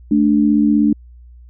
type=tone pair together; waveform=sine; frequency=217.6 / 293.7 Hz; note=A3 / D4; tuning=-19 / 0 cents; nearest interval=perfect fourth; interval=519 cents; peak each=-13 dBFS; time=0.11-0.93 s; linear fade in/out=5 ms; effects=added 60 Hz sine -38 dBFS peak until 1.49 s